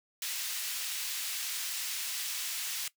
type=high-pass noise; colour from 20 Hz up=pink; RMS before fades=-36 dBFS; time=0.22-2.88 s; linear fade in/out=2 ms; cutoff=2800 Hz; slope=12 dB/octave; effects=noise-tail reverb RT60 0.1 s tail -18 dB re dry